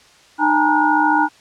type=tone cluster; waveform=sine; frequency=304.7 / 817 / 897 / 951 / 1448 Hz; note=D#4 / G#5 / A5 / A#5 / F#6; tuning=-36 / -29 / +33 / +34 / -38 cents; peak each=-19 dBFS; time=0.38-1.29 s; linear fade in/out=50 ms; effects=white hiss -49 dBFS RMS until 1.4 s + low-pass 6000 Hz 12 dB/octave